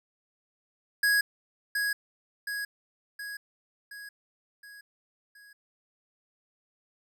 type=tone with echo; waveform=square; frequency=1660 Hz; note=G#6; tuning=1 cent flat; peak=-22 dBFS; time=1.03-1.21 s; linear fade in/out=5 ms; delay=720 ms; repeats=6; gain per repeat=-5 dB; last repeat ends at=5.53 s; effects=none